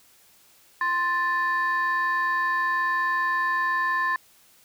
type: tone pair together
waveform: sine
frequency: 1046.5 / 1761.1 Hz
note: C6 / A6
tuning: 0 / +1 cents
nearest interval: major sixth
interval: 901 cents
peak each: -23 dBFS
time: 0.81-4.16 s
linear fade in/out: 2 ms
effects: tanh soft clip ceiling -17 dBFS + white hiss -57 dBFS RMS until 4.64 s